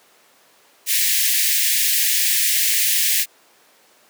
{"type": "high-pass noise", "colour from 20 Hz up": "white", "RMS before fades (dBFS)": -18, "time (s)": [0.86, 3.26], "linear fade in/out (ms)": 50, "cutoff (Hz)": 1700, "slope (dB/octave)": 96, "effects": ["pink hiss -53 dBFS RMS until 4.09 s", "high-pass 400 Hz 12 dB/octave"]}